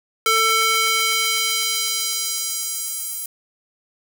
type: tone with high-pass filter sweep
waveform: square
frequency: 446 Hz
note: A4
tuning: 23 cents sharp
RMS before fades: -21 dBFS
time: 0.26-3.26 s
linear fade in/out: 2 ms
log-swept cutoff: 1100 to 11000 Hz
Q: 0.93
effects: none